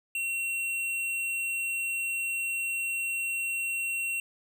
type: tone with hard clipping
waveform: sine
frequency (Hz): 2730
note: F7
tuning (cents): -40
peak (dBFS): -30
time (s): 0.15-4.2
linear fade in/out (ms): 2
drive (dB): 12
effects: none